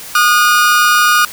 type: tone pair together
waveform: 40% pulse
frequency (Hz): 1226 / 1444.1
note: D#6 / F#6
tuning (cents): -26 / -42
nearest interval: minor third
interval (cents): 284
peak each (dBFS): -10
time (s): 0.15-1.25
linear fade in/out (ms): 2
effects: white hiss -30 dBFS RMS until 1.32 s